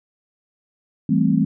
sine chord, A minor seventh, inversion second, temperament equal, 164.81 / 196 / 220 / 261.6 Hz, E3 / G3 / A3 / C4, 0 / 0 / 0 / 0 cents, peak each -20 dBFS, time 1.09-1.45 s, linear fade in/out 5 ms, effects none

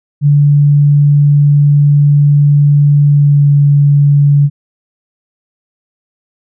sine tone with pitch glide, 144.9 to 143.48 Hz, D3 to D3, -23 to -40 cents, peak -4 dBFS, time 0.21-4.5 s, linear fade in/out 50 ms, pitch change -17 cents, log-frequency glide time 3.06-3.49 s, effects none

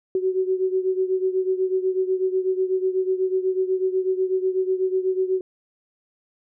sine beating tone pair, 373 / 381.1 Hz, F#4 / G4, +14 / -49 cents, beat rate 8.1 Hz, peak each -21 / -25 dBFS, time 0.15-5.41 s, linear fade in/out 2 ms, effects none

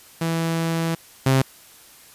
sawtooth tone pair in turn, 164.81 / 133.02 Hz, E3 / C3, 0 / +29 cents, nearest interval major third, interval 371 cents, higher first, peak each -17 / -11 dBFS, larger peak second, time 0.21-0.95 / 1.26-1.42 s, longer first, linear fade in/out 5 ms, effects white hiss -48 dBFS RMS until 2.14 s + resampled to 32000 Hz

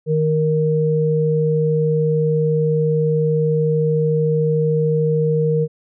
sine tone pair together, 155.56 / 466.8 Hz, D#3 / A#4, 0 / +2 cents, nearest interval octave + perfect fifth, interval 1902 cents, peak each -17 dBFS, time 0.06-5.68 s, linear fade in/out 50 ms, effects none

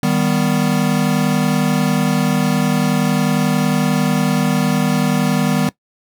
square chord, Eb augmented, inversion none, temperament equal, 155.56 / 196 / 246.9 Hz, Eb3 / G3 / B3, 0 / 0 / 0 cents, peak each -19 dBFS, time 0.03-5.69 s, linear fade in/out 2 ms, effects noise-tail reverb RT60 0.1 s tail -19 dB re dry

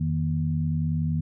sine tone cluster, 86.2 / 156.9 / 236.4 Hz, F2 / D#3 / A#3, -22 / +15 / +24 cents, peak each -29 / -24 / -32 dBFS, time 0-1.21 s, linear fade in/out 10 ms, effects none

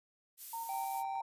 violet noise, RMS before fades -44 dBFS, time 0.37-1.04 s, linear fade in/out 50 ms
sine tone with tremolo, 917 Hz, A#5, 29 cents flat, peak -38 dBFS, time 0.53-1.22 s, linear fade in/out 5 ms, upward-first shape square, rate 4.8 Hz, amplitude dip 35%
triangle tone, 780 Hz, G5, 9 cents flat, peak -35 dBFS, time 0.69-1.21 s, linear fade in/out 2 ms
effects resampled to 32000 Hz

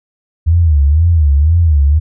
sine tone with vibrato, 77.6 Hz, D#2, 4 cents flat, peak -6 dBFS, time 0.46-2 s, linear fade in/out 20 ms, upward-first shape sine, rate 2 Hz, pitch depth 180 cents each way, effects none

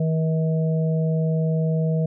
harmonic tone, 160 Hz, D#3, 49 cents sharp, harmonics 1 / 3 / 4, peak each -19 / -29 / -31 dBFS, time 0-2.06 s, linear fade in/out 5 ms, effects none

